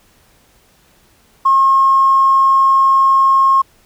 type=tone with tanh clipping; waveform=triangle; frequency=1078 Hz; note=C#6; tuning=49 cents flat; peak=-7 dBFS; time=1.45-3.62 s; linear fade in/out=10 ms; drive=2 dB; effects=pink hiss -52 dBFS RMS until 3.85 s